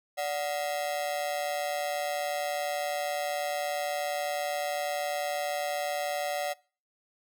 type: ring-modulated tone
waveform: 45% pulse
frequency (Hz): 659.3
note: E5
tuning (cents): 0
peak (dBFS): -26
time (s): 0.17-6.54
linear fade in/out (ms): 20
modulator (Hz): 75.9
effects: noise-tail reverb RT60 0.4 s tail -24 dB re dry